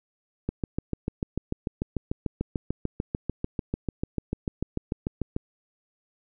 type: click train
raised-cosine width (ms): 3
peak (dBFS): -14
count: 34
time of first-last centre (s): 0.49-5.364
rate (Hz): 6.77
effects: none